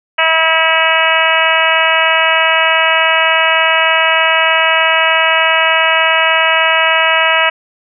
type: harmonic tone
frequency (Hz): 323.3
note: E4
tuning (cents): -34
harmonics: 2 / 3 / 4 / 5 / 6 / 7 / 8 / 9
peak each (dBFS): -17 / -17 / -17 / -17 / -17 / -17 / -17 / -17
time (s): 0.18-7.5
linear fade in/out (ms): 10
effects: none